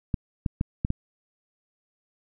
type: clicks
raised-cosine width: 5 ms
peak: -12 dBFS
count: 5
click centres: 0.142 / 0.462 / 0.611 / 0.849 / 0.904 s
effects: none